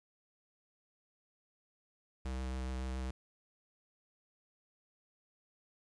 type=tone with vibrato; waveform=square; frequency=64.4 Hz; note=C2; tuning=27 cents flat; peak=-37 dBFS; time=2.25-3.11 s; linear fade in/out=5 ms; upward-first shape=triangle; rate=7.2 Hz; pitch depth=17 cents each way; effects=resampled to 22050 Hz + 11-bit